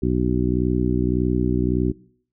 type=harmonic tone; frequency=61.74 Hz; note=B1; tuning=in tune; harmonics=1 / 2 / 3 / 4 / 5 / 6; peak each=-25 / -25 / -25 / -25 / -25 / -25 dBFS; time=0.02-1.92 s; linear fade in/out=10 ms; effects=noise-tail reverb RT60 0.6 s tail -22 dB re dry